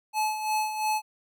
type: tone with tremolo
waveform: square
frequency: 860 Hz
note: A5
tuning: 40 cents flat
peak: -24 dBFS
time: 0.13-1.02 s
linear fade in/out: 50 ms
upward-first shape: sine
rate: 2.9 Hz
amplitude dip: 60%
effects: none